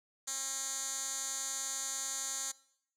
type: tone with band-pass filter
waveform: 10% pulse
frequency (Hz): 269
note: C4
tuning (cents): +48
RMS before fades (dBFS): -38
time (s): 0.27-2.52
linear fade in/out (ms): 10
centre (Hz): 7300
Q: 3.6
effects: noise-tail reverb RT60 0.7 s tail -21 dB re dry